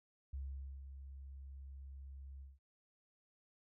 sine tone with ADSR envelope, 67.9 Hz, C#2, 35 cents flat, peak -40 dBFS, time 0.33-2.59 s, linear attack 7 ms, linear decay 480 ms, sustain -8 dB, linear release 180 ms, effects none

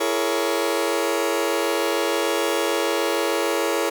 sawtooth chord, A# half-diminished seventh, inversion second, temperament just, 335.6 / 419.5 / 466.2 / 559.4 Hz, E4 / G#4 / A#4 / C#5, +31 / +17 / 0 / +16 cents, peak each -22 dBFS, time 0-3.9 s, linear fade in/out 10 ms, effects none

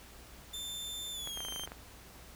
sawtooth tone with pitch glide, 3554 to 3148 Hz, A7 to G7, +17 to +7 cents, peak -36 dBFS, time 0.53-1.66 s, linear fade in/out 10 ms, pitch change -210 cents, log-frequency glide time 1.12-1.43 s
clicks, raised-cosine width 0.5 ms, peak -28 dBFS, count 11, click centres 1.274 / 1.374 / 1.405 / 1.45 / 1.485 / 1.524 / 1.561 / 1.596 / 1.636 / 1.675 / 1.719 s
effects added 60 Hz sine -56 dBFS peak until 2.35 s + pink hiss -54 dBFS RMS until 2.35 s

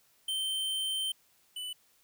square tone pair in turn, 3110 / 2987 Hz, G7 / F#7, -14 / +16 cents, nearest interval minor second, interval 70 cents, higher first, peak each -31 / -37 dBFS, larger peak first, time 0.28-1.12 / 1.56-1.73 s, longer first, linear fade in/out 5 ms, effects white hiss -67 dBFS RMS until 2.03 s

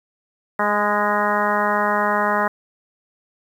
harmonic tone with a mistuned harmonic, 207.7 Hz, G#3, in tune, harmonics 1 / 2 / 3 / 4 / 5 / 6 / 7 / 8 / 9, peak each -27 / -28 / -24 / -24 / -23 / -25 / -27 / -29 / -27 dBFS, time 0.59-2.48 s, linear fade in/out 5 ms, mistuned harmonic 5, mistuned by -17 cents, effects 8-bit

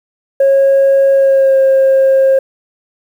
sine tone with pitch glide, 546 to 535.4 Hz, C#5 to C5, -26 to +40 cents, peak -4 dBFS, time 0.4-2.39 s, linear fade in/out 5 ms, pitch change -34 cents, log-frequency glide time 1.13-1.58 s, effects tanh soft clip ceiling -4 dBFS + 7-bit

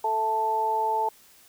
harmonic tone, 220 Hz, A3, in tune, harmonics 2 / 3 / 4, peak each -31 / -35 / -23 dBFS, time 0.04-1.09 s, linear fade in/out 5 ms, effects white hiss -55 dBFS RMS until 1.48 s

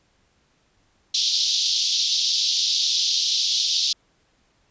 pink band-pass noise, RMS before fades -22 dBFS, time 1.14-3.93 s, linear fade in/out 5 ms, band 3400 to 5800 Hz, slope 48 dB/octave, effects pink hiss -64 dBFS RMS until 4.7 s + resampled to 16000 Hz

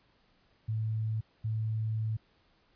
sine tone bursts at uneven times, 110 Hz, A2, in tune, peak -29 dBFS, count 2, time 0.68-1.21 / 1.44-2.17 s, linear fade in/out 10 ms, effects pink hiss -68 dBFS RMS until 2.75 s + resampled to 11025 Hz

